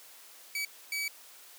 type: tone bursts at uneven times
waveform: sawtooth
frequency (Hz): 2283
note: D7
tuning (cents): -50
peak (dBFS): -28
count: 2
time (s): 0.55-0.65 / 0.92-1.08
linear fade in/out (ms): 2
effects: white hiss -53 dBFS RMS until 1.58 s + high-pass 400 Hz 12 dB/octave